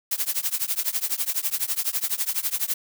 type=noise with tremolo; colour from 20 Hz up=blue; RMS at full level=-22 dBFS; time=0.11-2.74 s; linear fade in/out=5 ms; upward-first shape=triangle; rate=12 Hz; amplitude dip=100%; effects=none